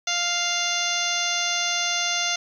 harmonic tone, 698.5 Hz, F5, in tune, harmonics 1 / 2 / 3 / 4 / 5 / 6 / 7 / 8 / 9, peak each -32 / -31 / -30 / -30 / -29 / -33 / -34 / -33 / -29 dBFS, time 0.07-2.36 s, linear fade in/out 5 ms, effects 9-bit

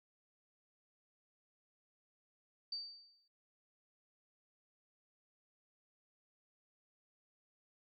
sine tone with exponential decay, 4620 Hz, D8, 29 cents flat, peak -37 dBFS, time 2.72-3.28 s, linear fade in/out 5 ms, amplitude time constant 120 ms, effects none

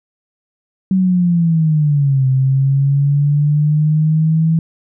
sine linear two-way sweep, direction down then up, 190.7 to 130.81 to 163.1 Hz, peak -10 dBFS, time 0.91-4.59 s, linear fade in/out 2 ms, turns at 2.27 s, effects none

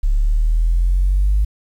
sine exponential sweep, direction up, 34.65 to 51.8 Hz, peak -11 dBFS, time 0.03-1.45 s, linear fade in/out 10 ms, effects tanh soft clip ceiling -8 dBFS + 8-bit

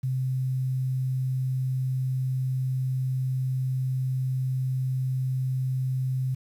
sine tone with quantisation, 130 Hz, C3, 11 cents flat, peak -24 dBFS, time 0.03-6.35 s, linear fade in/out 10 ms, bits 9, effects none

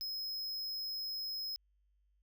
square tone, 5120 Hz, D#8, 49 cents sharp, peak -38 dBFS, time 0.01-1.56 s, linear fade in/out 0 ms, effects added 50 Hz sine -70 dBFS peak until 2.22 s

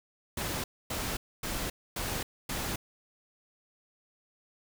pink noise bursts, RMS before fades -34 dBFS, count 5, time 0.37-2.76 s, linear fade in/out 5 ms, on 270 ms, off 260 ms, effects none

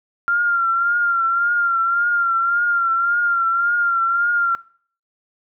sine tone with vibrato, 1387 Hz, F6, 12 cents flat, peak -15 dBFS, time 0.28-4.55 s, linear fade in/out 0 ms, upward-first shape triangle, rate 1.8 Hz, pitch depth 52 cents each way, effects noise-tail reverb RT60 0.5 s tail -21 dB re dry

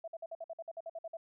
sine tone bursts, 661 Hz, E5, 5 cents sharp, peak -39 dBFS, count 13, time 0.04-1.17 s, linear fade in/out 5 ms, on 38 ms, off 53 ms, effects none

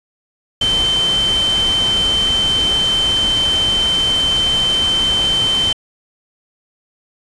sine tone in noise, 3093 Hz, G7, 24 cents flat, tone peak -13 dBFS, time 0.61-5.73 s, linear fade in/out 5 ms, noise pink, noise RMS -24 dBFS, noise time 0.61-5.73 s, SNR +8 dB, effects resampled to 22050 Hz

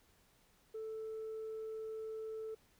sine tone, 440 Hz, A4, in tune, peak -39 dBFS, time 0.74-2.55 s, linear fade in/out 10 ms, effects tanh soft clip ceiling -39 dBFS + pink hiss -70 dBFS RMS until 2.79 s

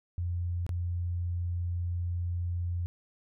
sine tone with dropouts, 87.4 Hz, F2, 2 cents sharp, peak -29 dBFS, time 0.18-2.86 s, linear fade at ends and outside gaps 0 ms, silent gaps 0.665-0.692 s, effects none

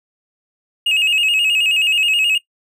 triangle tone with vibrato, 2702 Hz, E7, 42 cents sharp, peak -12 dBFS, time 0.86-2.38 s, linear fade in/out 5 ms, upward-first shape square, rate 9.4 Hz, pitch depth 89 cents each way, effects noise-tail reverb RT60 0.1 s tail -18 dB re dry

